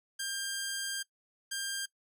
10% pulse tone pair in turn, 1597 / 1597 Hz, G6 / G6, +32 / +32 cents, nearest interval unison, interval 0 cents, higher neither, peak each -25 dBFS, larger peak neither, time 0.19-1.03 / 1.51-1.86 s, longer first, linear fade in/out 10 ms, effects noise-tail reverb RT60 0.1 s tail -21 dB re dry

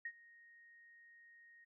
sine tone with ADSR envelope, 1867 Hz, A#6, 2 cents sharp, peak -39 dBFS, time 0.05-1.65 s, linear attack 5 ms, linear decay 61 ms, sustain -21 dB, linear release 14 ms, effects none

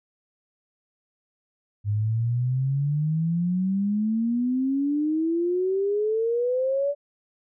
sine exponential sweep, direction up, 101.4 to 580 Hz, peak -21 dBFS, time 1.84-6.95 s, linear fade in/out 50 ms, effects none

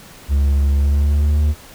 triangle tone with pitch glide, 70 to 74.59 Hz, C#2 to D2, +18 to +27 cents, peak -10 dBFS, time 0.28-1.55 s, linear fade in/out 50 ms, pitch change +109 cents, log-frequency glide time 0.72-1.39 s, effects pink hiss -41 dBFS RMS until 1.74 s

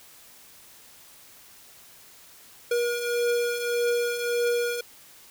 square beating tone pair, 476.9 / 478.6 Hz, A#4 / A#4, +39 / +46 cents, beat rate 1.7 Hz, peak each -32 / -25 dBFS, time 2.71-4.81 s, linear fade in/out 5 ms, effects white hiss -51 dBFS RMS until 5.3 s

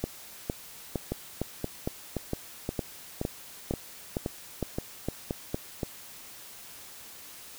two click trains, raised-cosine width 2 ms, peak -16 / -15 dBFS, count 10 / 13, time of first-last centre 1.12-5.832 / 0.04-5.545 s, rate 1.91 / 2.18 Hz, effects white hiss -47 dBFS RMS until 7.58 s

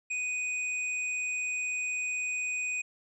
sine tone with hard clipping, 2489 Hz, D#7, in tune, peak -31 dBFS, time 0.1-2.82 s, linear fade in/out 10 ms, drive 18 dB, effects resampled to 24000 Hz

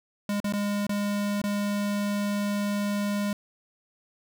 square tone with dropouts, 204.2 Hz, G#3, 29 cents flat, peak -26 dBFS, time 0.29-3.33 s, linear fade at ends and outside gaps 2 ms, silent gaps 0.402-0.443 / 0.525-0.535 / 0.868-0.893 / 1.417-1.439 s, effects none

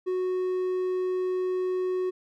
triangle tone, 368.3 Hz, F#4, 8 cents flat, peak -23 dBFS, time 0.06-2.11 s, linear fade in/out 20 ms, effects none

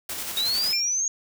white noise with tremolo, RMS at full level -31 dBFS, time 0.09-0.73 s, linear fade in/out 5 ms, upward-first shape square, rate 11 Hz, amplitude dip 30%
sine linear sweep, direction up, 3729 to 6645 Hz, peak -22 dBFS, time 0.37-1.08 s, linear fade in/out 2 ms
square tone with exponential decay, 2394 Hz, D7, 33 cents sharp, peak -25 dBFS, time 0.73-1.01 s, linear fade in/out 1 ms, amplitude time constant 60 ms
effects none

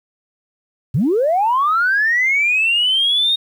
sine linear sweep, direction up, 103.83 to 3729 Hz, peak -12 dBFS, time 0.94-3.36 s, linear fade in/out 10 ms, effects tanh soft clip ceiling -8 dBFS + 8-bit

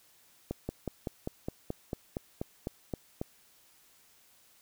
slowing click train, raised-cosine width 2 ms, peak -20 dBFS, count 13, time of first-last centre 0.51-3.215 s, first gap 180 ms, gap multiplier 1.04, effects white hiss -63 dBFS RMS until 4.61 s

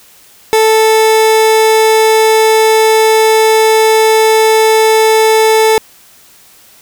30% pulse tone, 440 Hz, A4, in tune, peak -3 dBFS, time 0.53-5.78 s, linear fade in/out 0 ms, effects white hiss -42 dBFS RMS until 6.81 s

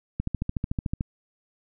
click train, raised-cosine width 5 ms, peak -14 dBFS, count 12, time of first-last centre 0.2-1.009 s, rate 13.6 Hz, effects none

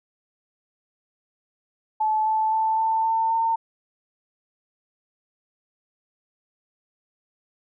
sine tone with pitch steps, 866 / 874 / 882.2 / 890.3 / 898.6 / 907 Hz, A5 / A5 / A5 / A5 / A5 / A#5, -28 / -12 / +4 / +20 / +36 / -48 cents, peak -19 dBFS, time 2-3.56 s, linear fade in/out 10 ms, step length 260 ms, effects none

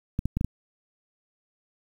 clicks, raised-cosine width 5 ms, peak -13 dBFS, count 5, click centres 0.191 / 0.256 / 0.37 / 0.411 / 0.446 s, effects 8-bit

